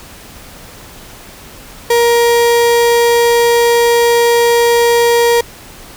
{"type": "tone", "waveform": "35% pulse", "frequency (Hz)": 471.2, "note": "A#4", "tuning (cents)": 19, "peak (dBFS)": -6, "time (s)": [1.9, 5.41], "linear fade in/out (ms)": 5, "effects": ["pink hiss -35 dBFS RMS until 5.96 s"]}